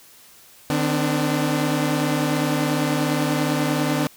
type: tone cluster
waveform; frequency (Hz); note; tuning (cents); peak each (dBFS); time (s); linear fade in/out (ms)
sawtooth; 151.9 / 256.5 / 293.7; D#3 / C4 / D4; -41 / -34 / 0; -20; 0.7-4.07; 0
effects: white hiss -49 dBFS RMS until 4.16 s